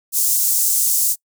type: high-pass noise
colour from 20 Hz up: pink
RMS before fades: -17 dBFS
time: 0.12-1.16 s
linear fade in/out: 50 ms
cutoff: 6900 Hz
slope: 24 dB/octave
effects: noise-tail reverb RT60 0.1 s tail -25 dB re dry